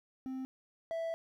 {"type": "tone pair in turn", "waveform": "triangle", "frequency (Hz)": [261.6, 659.2], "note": ["C4", "E5"], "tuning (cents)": [0, 0], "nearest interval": "octave + major third", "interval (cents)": 1600, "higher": "second", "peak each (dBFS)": [-35, -32], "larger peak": "second", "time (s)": [[0.26, 0.45], [0.91, 1.14]], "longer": "second", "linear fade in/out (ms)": 0, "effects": ["12-bit"]}